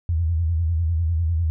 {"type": "tone with vibrato", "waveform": "sine", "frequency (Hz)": 82.41, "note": "E2", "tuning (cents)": 0, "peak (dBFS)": -18, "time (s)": [0.09, 1.5], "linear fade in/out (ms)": 0, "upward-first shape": "square", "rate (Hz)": 10, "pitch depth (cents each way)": 79, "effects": []}